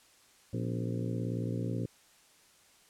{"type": "harmonic tone with a mistuned harmonic", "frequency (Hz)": 58.27, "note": "A#1", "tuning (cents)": 0, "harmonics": [2, 3, 4, 5, 6, 7, 8, 9], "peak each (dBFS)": [-34, -38, -40, -42, -44, -45, -46, -47], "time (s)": [0.53, 1.86], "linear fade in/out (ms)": 5, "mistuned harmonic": 4, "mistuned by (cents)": 110, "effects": ["white hiss -62 dBFS RMS until 2.89 s", "low-pass 10000 Hz 12 dB/octave"]}